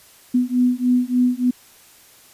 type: beating tone pair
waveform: sine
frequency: 246.9 / 250.3 Hz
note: B3 / B3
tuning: 0 / +23 cents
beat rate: 3.4 Hz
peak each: -18 dBFS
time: 0.34-1.51 s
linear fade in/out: 10 ms
effects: white hiss -49 dBFS RMS until 2.33 s + resampled to 32000 Hz